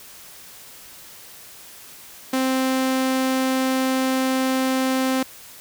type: tone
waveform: sawtooth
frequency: 261.6 Hz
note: C4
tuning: in tune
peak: -15 dBFS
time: 2.33-5.23 s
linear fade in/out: 5 ms
effects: white hiss -43 dBFS RMS until 5.6 s